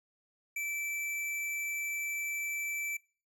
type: tone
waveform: square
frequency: 2324 Hz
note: D7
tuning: 19 cents flat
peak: -34 dBFS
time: 0.56-2.97 s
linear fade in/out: 5 ms
effects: noise-tail reverb RT60 0.4 s tail -24 dB re dry